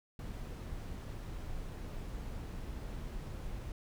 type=noise; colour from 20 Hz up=brown; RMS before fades=-42 dBFS; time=0.19-3.72 s; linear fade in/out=2 ms; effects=none